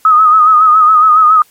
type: tone with vibrato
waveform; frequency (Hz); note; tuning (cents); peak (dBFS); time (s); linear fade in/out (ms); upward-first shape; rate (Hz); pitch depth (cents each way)
sine; 1259; D#6; +20; -3; 0.05-1.42; 2; sine; 7.2; 56
effects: white hiss -48 dBFS RMS until 1.5 s + MP3 64 kbps